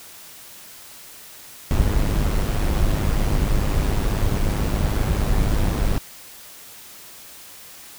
brown noise with amplitude modulation, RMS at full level -17 dBFS, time 1.71-5.98 s, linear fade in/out 0 ms, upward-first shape sine, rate 103 Hz, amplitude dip 55%, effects white hiss -42 dBFS RMS until 7.98 s

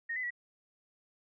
sine tone with pitch steps, 1857 / 2015 / 1934 Hz, A#6 / B6 / B6, -7 / +34 / -37 cents, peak -33 dBFS, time 0.09-0.306 s, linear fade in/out 10 ms, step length 72 ms, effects none

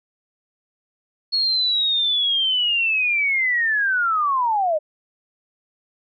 sine linear sweep, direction down, 4346 to 590 Hz, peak -17 dBFS, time 1.32-4.79 s, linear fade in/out 20 ms, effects none

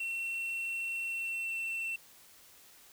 triangle tone with pitch glide, 2713 to 2693 Hz, E7 to E7, +49 to +36 cents, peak -32 dBFS, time 0-1.96 s, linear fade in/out 5 ms, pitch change -13 cents, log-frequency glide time 1.04-1.58 s, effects white hiss -58 dBFS RMS until 2.92 s

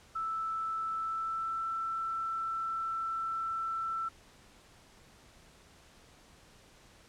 sine tone with pitch glide, 1318.5 to 1333.8 Hz, E6 to E6, 0 to +20 cents, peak -32 dBFS, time 0.15-4.09 s, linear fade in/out 10 ms, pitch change +20 cents, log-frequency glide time 0.96-1.66 s, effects pink hiss -59 dBFS RMS until 7.08 s + low-pass 9000 Hz 12 dB/octave

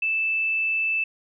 sine tone, 2637 Hz, E7, in tune, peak -21 dBFS, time 0.02-1.04 s, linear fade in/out 5 ms, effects none

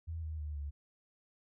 sine tone with pitch steps, 82 / 78.48 / 75.11 / 71.88 Hz, E2 / D#2 / D2 / D2, -9 / +15 / +39 / -37 cents, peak -37 dBFS, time 0.07-0.71 s, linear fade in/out 20 ms, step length 160 ms, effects none

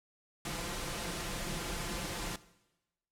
pink noise with comb filter, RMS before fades -38 dBFS, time 0.45-2.36 s, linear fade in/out 2 ms, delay 5.8 ms, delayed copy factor +0.55, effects noise-tail reverb RT60 1.0 s tail -18 dB re dry + low-pass 11000 Hz 12 dB/octave

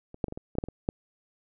clicks, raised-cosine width 2 ms, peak -30 / -13 / -25 / -23 / -24 / -30 / -9 / -18 / -25 / -12 dBFS, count 10, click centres 0.144 / 0.242 / 0.283 / 0.324 / 0.375 / 0.553 / 0.585 / 0.639 / 0.686 / 0.889 s, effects none

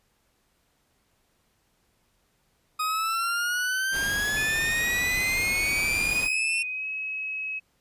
40% pulse exponential sweep, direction up, 1247 to 2717 Hz, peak -24 dBFS, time 2.79-6.63 s, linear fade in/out 10 ms
pink noise, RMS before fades -35 dBFS, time 3.91-6.29 s, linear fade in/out 50 ms
sine tone with pitch glide, 2480 to 2562 Hz, D#7 to E7, -6 to -50 cents, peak -29 dBFS, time 4.36-7.6 s, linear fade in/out 20 ms, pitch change +56 cents, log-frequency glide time 6.6-6.86 s
effects pink hiss -69 dBFS RMS until 7.8 s + resampled to 32000 Hz

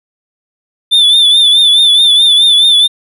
triangle tone with vibrato, 3528 Hz, A7, 4 cents sharp, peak -3 dBFS, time 0.91-2.88 s, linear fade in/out 20 ms, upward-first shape triangle, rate 4.7 Hz, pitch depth 73 cents each way, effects none

